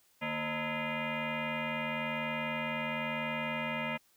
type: tone with frequency modulation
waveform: sine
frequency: 912 Hz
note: A#5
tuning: 38 cents flat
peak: -32 dBFS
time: 0.21-3.98 s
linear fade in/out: 20 ms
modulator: 381 Hz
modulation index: 4.5
effects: white hiss -68 dBFS RMS until 4.16 s